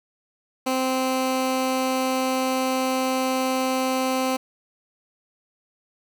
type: tone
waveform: 15% pulse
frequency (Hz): 260.2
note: C4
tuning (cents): -9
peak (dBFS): -15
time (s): 0.66-4.37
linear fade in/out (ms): 10
effects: none